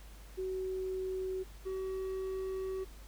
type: tone pair in turn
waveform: sine / triangle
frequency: 375.5 / 379.4 Hz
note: F#4 / F#4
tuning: +26 / +43 cents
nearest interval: unison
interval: 17 cents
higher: second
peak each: -34 / -33 dBFS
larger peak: second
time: 0.37-1.44 / 1.65-2.85 s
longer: second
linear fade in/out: 20 ms
effects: added 50 Hz sine -49 dBFS peak until 3.07 s + pink hiss -58 dBFS RMS until 3.07 s